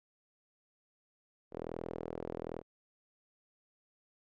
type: tone with band-pass filter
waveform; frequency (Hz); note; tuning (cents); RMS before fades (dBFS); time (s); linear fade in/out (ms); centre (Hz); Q
sawtooth; 41.2; E1; 0; -42; 1.51-2.63; 50; 460; 2
effects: none